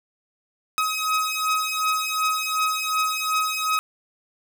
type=beating tone pair; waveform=sawtooth; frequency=1267 / 1269.7 Hz; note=D#6 / D#6; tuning=+31 / +35 cents; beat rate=2.7 Hz; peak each=-21 / -21 dBFS; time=0.78-3.79 s; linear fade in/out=0 ms; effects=none